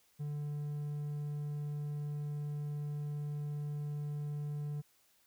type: tone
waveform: triangle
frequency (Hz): 147.1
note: D3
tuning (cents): +3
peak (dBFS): -34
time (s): 0.19-4.82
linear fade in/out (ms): 20
effects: white hiss -70 dBFS RMS until 5.26 s